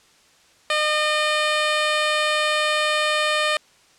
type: tone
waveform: 10% pulse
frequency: 608 Hz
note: D#5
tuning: 40 cents flat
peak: -10 dBFS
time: 0.7-3.57 s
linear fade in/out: 2 ms
effects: white hiss -55 dBFS RMS until 3.98 s + low-pass 7000 Hz 12 dB/octave